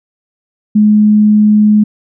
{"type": "tone", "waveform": "sine", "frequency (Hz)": 211.2, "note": "G#3", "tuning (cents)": 29, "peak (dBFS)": -4, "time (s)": [0.75, 1.84], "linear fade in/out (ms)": 10, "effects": []}